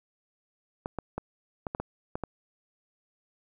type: clicks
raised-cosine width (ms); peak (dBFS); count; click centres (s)
1; -18; 8; 0.859 / 0.987 / 1.18 / 1.668 / 1.749 / 1.8 / 2.155 / 2.237
effects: 10-bit